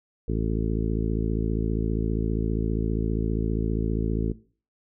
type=harmonic tone; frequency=55 Hz; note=A1; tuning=in tune; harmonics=1 / 2 / 3 / 4 / 5 / 6 / 7 / 8; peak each=-27 / -30 / -32 / -33 / -34 / -35 / -35 / -36 dBFS; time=0.28-4.32 s; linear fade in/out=5 ms; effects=noise-tail reverb RT60 0.4 s tail -18 dB re dry